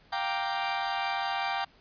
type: chord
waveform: sawtooth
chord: G minor seventh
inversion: third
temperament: equal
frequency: 698.5 / 784 / 932.3 / 1174.7 Hz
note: F5 / G5 / Bb5 / D6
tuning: 0 / 0 / 0 / 0 cents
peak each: -33 / -27 / -32 / -33 dBFS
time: 0.12-1.65 s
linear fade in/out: 10 ms
effects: pink hiss -60 dBFS RMS until 1.8 s + resampled to 11025 Hz